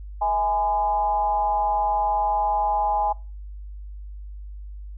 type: tone with frequency modulation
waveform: sine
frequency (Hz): 830.6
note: G#5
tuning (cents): 0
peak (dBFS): -19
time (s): 0.21-3.13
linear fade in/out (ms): 10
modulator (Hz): 186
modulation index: 0.59
effects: noise-tail reverb RT60 0.3 s tail -22 dB re dry + added 50 Hz sine -34 dBFS peak until 4.97 s